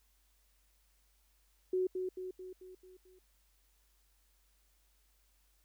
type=tone with echo; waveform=sine; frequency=370 Hz; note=F#4; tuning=in tune; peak=-29 dBFS; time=1.73-1.87 s; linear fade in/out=5 ms; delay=220 ms; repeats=6; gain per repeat=-5 dB; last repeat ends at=3.19 s; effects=added 49 Hz sine -70 dBFS peak until 5.64 s + white hiss -74 dBFS RMS until 5.64 s